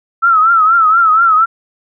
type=tone with vibrato; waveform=sine; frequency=1318.5 Hz; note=E6; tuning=in tune; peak=-6 dBFS; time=0.22-1.46 s; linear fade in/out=20 ms; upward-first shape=triangle; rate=4.2 Hz; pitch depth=110 cents each way; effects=none